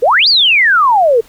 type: exponential two-way sweep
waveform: sine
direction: up then down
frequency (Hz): 435.4 to 4914 to 435.4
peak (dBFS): -6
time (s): 0.02-1.21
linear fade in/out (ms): 10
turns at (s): 0.28
effects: pink hiss -44 dBFS RMS until 1.28 s